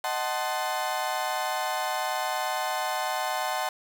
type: chord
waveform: 35% pulse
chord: D# diminished seventh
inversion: none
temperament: equal with one note detuned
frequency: 622.3 / 751.6 / 880 / 1046.5 Hz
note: D#5 / F#5 / A5 / C6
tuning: 0 / +27 / 0 / 0 cents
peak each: -33 / -29 / -31 / -32 dBFS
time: 0.04-3.69 s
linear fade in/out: 2 ms
effects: none